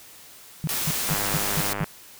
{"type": "tone bursts", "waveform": "sine", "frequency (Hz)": 157.2, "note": "D#3", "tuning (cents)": 18, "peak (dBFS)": -22, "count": 6, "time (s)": [0.64, 1.838], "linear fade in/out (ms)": 0, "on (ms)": 33, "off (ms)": 200}
{"type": "noise", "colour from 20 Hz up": "white", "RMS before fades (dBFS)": -27, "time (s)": [0.69, 1.73], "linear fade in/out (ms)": 0}
{"type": "click train", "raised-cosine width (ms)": 0.5, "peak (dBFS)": -14, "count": 77, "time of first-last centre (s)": [1.09, 1.842], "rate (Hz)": 101}
{"effects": ["white hiss -47 dBFS RMS until 2.19 s"]}